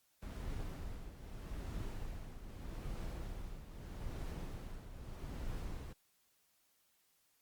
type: noise with tremolo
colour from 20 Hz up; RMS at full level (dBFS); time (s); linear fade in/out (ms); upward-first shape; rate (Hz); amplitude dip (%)
brown; -41; 0.22-5.93; 5; triangle; 0.8; 70
effects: white hiss -75 dBFS RMS until 7.41 s + Opus 48 kbps